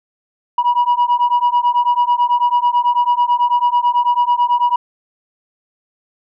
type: beating tone pair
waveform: sine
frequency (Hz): 964 / 973.1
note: B5 / B5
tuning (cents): -42 / -26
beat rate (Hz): 9.1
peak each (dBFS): -13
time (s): 0.58-4.76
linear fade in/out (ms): 5
effects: tanh soft clip ceiling -8 dBFS